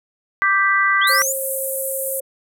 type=chord; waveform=sine; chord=G major; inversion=second; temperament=equal; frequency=1174.7 / 1568 / 1975.5 Hz; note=D6 / G6 / B6; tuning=0 / 0 / 0 cents; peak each=-18 dBFS; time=0.42-1.22 s; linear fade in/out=0 ms
type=linear sweep; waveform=sine; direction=up; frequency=3038 to 7310 Hz; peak=-20 dBFS; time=1.01-1.33 s; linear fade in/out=10 ms
type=band-pass noise; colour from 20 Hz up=white; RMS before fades=-26 dBFS; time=1.07-2.2 s; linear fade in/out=2 ms; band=8400 to 14000 Hz; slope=48 dB/octave
type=tone; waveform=sine; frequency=535 Hz; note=C5; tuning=38 cents sharp; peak=-25 dBFS; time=1.09-2.21 s; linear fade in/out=10 ms
effects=none